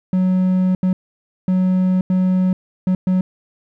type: tone bursts at uneven times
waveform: triangle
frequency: 185 Hz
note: F#3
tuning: in tune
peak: -11 dBFS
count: 6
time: 0.13-0.75 / 0.83-0.93 / 1.48-2.01 / 2.1-2.53 / 2.87-2.95 / 3.07-3.21 s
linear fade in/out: 2 ms
effects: none